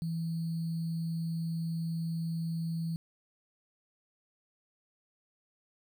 sine tone with sample-and-hold, 164.81 Hz, E3, in tune, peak -31 dBFS, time 0.02-2.96 s, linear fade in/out 0 ms, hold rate 4410 Hz, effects none

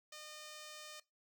5% pulse tone, 609 Hz, D#5, 37 cents flat, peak -38 dBFS, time 0.12-1 s, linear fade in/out 5 ms, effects noise-tail reverb RT60 0.2 s tail -19 dB re dry

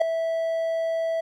triangle tone with ADSR envelope, 656 Hz, E5, 9 cents flat, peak -11 dBFS, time 0-1.21 s, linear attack 16 ms, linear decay 3 ms, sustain -10 dB, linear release 10 ms, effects none

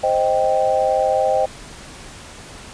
sine chord, C minor, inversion none, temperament equal, 523.3 / 622.3 / 784 Hz, C5 / Eb5 / G5, 0 / 0 / 0 cents, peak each -19 dBFS, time 0.03-1.46 s, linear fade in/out 10 ms, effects pink hiss -38 dBFS RMS until 2.73 s + resampled to 22050 Hz

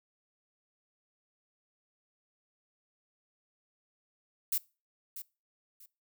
violet noise with echo, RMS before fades -30 dBFS, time 4.52-4.58 s, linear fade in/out 5 ms, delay 640 ms, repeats 2, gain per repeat -12 dB, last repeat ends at 5.86 s, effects noise-tail reverb RT60 0.3 s tail -22 dB re dry

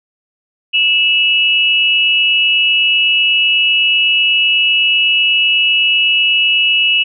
sine tone pair together, 2637 / 2909 Hz, E7 / F#7, 0 / -30 cents, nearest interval major second, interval 170 cents, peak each -12 dBFS, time 0.73-7.04 s, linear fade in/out 20 ms, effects none

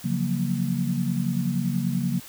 sine chord, Gb major seventh, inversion second, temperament equal, 138.59 / 174.61 / 185 / 233.1 Hz, Db3 / F3 / Gb3 / Bb3, 0 / 0 / 0 / 0 cents, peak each -28 dBFS, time 0.04-2.2 s, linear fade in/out 10 ms, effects white hiss -44 dBFS RMS until 2.28 s

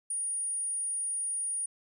sine tone, 9570 Hz, D9, 32 cents sharp, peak -30 dBFS, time 0.1-1.66 s, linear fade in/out 5 ms, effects none

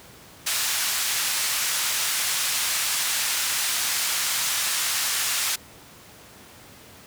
white band-pass noise, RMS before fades -25 dBFS, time 0.46-5.56 s, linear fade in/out 10 ms, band 1100 to 10000 Hz, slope 12 dB/octave, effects pink hiss -47 dBFS RMS until 7.06 s + high-pass 80 Hz 12 dB/octave

